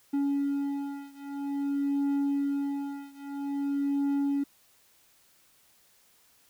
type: beating tone pair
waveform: triangle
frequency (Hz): 280.8 / 281.3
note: C#4 / C#4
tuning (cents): +22 / +26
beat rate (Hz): 0.5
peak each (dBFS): -28 / -29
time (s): 0.13-4.44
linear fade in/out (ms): 10
effects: white hiss -63 dBFS RMS until 6.49 s